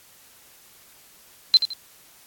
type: tone with echo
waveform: sine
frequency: 4093 Hz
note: C8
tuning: 39 cents flat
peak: -9 dBFS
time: 1.54-1.57 s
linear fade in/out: 0 ms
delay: 82 ms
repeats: 2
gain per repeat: -10 dB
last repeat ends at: 1.734 s
effects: white hiss -52 dBFS RMS until 2.26 s + AAC 64 kbps